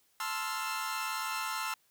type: chord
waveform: sawtooth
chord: F major seventh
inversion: first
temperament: equal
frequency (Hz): 880 / 1046.5 / 1318.5 / 1396.9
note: A5 / C6 / E6 / F6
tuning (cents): 0 / 0 / 0 / 0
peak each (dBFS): -36 / -35 / -34 / -37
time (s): 0.2-1.74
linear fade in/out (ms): 2
effects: white hiss -70 dBFS RMS until 1.9 s